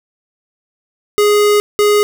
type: tone pair in turn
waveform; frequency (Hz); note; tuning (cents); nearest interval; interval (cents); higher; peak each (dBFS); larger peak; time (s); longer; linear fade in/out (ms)
square; 415.3 / 415.3; G#4 / G#4; 0 / 0; unison; 0; neither; -9; neither; 1.18-1.6 / 1.79-2.03; first; 0
effects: none